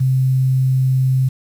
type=tone with quantisation; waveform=sine; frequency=130.81 Hz; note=C3; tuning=in tune; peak=-12 dBFS; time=0-1.29 s; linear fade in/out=10 ms; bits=7; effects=none